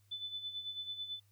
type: tone with tremolo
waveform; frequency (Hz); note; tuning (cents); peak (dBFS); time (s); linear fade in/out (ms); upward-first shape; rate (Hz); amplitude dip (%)
sine; 3503; A7; -8; -37; 0.11-1.2; 10; sine; 9.1; 65
effects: added 101 Hz sine -66 dBFS peak until 1.31 s + white hiss -75 dBFS RMS until 1.31 s